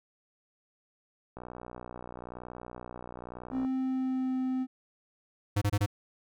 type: click train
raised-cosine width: 1 ms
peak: -28 dBFS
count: 140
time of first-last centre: 1.37-3.649 s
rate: 61 Hz
type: tone with pitch glide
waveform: triangle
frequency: 261.6 to 258.4 Hz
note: C4 to C4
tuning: 0 to -21 cents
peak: -26 dBFS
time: 3.51-4.67 s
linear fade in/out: 50 ms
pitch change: -21 cents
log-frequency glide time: 3.73-4.38 s
type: tone bursts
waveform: square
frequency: 102.3 Hz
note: G#2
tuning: 26 cents flat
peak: -25 dBFS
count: 4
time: 5.56-5.862 s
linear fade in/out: 10 ms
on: 56 ms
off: 26 ms
effects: none